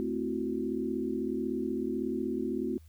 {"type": "chord", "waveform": "sine", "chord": "F# half-diminished seventh", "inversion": "first", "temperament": "equal with one note detuned", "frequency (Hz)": [220, 261.6, 333.8, 370], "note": ["A3", "C4", "E4", "F#4"], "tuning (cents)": [0, 0, 22, 0], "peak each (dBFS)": [-36, -34, -36, -35], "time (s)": [0, 2.78], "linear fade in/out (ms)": 0, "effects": ["added 79 Hz sine -51 dBFS peak until 2.88 s", "white hiss -68 dBFS RMS until 2.88 s"]}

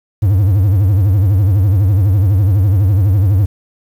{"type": "tone with vibrato", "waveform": "triangle", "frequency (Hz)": 98, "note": "G2", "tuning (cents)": 0, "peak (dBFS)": -6, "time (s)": [0.22, 3.46], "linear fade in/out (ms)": 10, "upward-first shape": "triangle", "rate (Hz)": 12, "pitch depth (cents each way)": 210, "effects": ["7-bit"]}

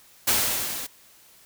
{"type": "noise with level ramp", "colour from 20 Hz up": "white", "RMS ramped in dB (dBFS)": [-20, -34], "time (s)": [0.27, 0.87], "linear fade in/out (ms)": 10, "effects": ["white hiss -54 dBFS RMS until 1.45 s"]}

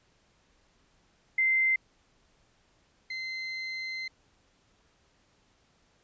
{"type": "tone pair in turn", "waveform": ["sine", "35% pulse"], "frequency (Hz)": [2079, 2068], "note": ["C7", "C7"], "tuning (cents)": [-12, -21], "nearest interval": "unison", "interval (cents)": 9, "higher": "first", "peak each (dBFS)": [-22, -32], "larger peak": "first", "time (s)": [[1.38, 1.76], [3.1, 4.08]], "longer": "second", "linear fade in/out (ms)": 5, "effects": ["pink hiss -67 dBFS RMS until 6.03 s", "resampled to 16000 Hz"]}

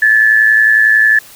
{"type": "tone with amplitude modulation", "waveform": "sine", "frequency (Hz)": 1735, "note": "A6", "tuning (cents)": -25, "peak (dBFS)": -3, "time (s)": [0.02, 1.19], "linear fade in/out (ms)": 5, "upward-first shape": "sine", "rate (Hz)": 111, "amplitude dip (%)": 60, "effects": ["white hiss -38 dBFS RMS until 1.35 s"]}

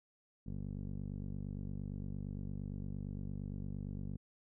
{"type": "tone with low-pass filter", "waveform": "15% pulse", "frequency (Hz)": 48.72, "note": "G1", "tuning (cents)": -10, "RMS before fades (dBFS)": -42, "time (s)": [0.46, 4.17], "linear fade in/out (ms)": 10, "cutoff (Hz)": 260, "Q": 1.8, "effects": []}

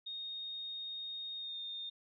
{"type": "tone with pitch glide", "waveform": "sine", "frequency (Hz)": [3709, 3652], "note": ["A#7", "A#7"], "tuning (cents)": [-9, -36], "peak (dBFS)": -40, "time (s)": [0.06, 1.9], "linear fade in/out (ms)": 10, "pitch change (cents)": -27, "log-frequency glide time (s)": [1.37, 1.58], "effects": []}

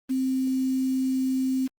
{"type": "tone with quantisation", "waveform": "sine", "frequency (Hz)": 261.6, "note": "C4", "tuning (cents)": 0, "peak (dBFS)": -22, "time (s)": [0.09, 1.68], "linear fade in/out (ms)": 20, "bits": 7, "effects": ["Opus 24 kbps"]}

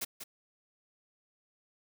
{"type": "noise with echo", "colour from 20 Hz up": "white", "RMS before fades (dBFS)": -35, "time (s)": [0.01, 0.05], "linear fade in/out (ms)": 10, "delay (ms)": 190, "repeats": 1, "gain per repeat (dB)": -8, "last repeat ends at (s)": 0.24, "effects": []}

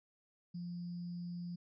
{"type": "tone with sample-and-hold", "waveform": "sine", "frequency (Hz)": 174.61, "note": "F3", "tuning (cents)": 0, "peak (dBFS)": -40, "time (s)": [0.54, 1.56], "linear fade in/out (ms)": 10, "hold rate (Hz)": 4900, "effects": ["resampled to 16000 Hz"]}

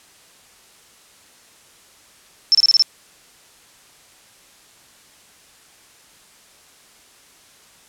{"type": "tone bursts", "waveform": "sine", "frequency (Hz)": 5340, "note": "E8", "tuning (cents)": 22, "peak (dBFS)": -9, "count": 6, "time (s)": [2.52, 2.823], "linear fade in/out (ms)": 0, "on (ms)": 28, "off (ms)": 27, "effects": ["white hiss -50 dBFS RMS until 7.88 s", "low-pass 10000 Hz 12 dB/octave"]}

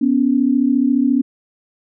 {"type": "tone pair together", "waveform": "sine", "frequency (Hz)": [246.9, 281.3], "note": ["B3", "C#4"], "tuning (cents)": [0, 26], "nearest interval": "major second", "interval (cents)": 226, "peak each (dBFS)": -15, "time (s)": [0.01, 1.22], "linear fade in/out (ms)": 10, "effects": []}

